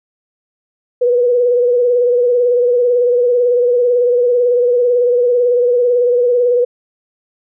sine tone with vibrato, 488.1 Hz, B4, 20 cents flat, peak -9 dBFS, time 1.01-6.65 s, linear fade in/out 10 ms, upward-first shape sine, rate 18 Hz, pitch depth 42 cents each way, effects none

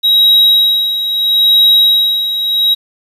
triangle tone with tremolo, 3830 Hz, A#7, 46 cents sharp, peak -3 dBFS, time 0.03-2.75 s, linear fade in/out 20 ms, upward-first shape sine, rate 0.76 Hz, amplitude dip 65%, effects resampled to 32000 Hz + 7-bit

